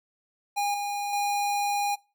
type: tone with level steps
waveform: square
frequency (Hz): 815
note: G#5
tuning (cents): -33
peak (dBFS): -25 / -29 / -25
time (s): 0.56-1.96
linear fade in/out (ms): 20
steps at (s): 0.74 / 1.13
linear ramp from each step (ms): 2
effects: noise-tail reverb RT60 0.3 s tail -22 dB re dry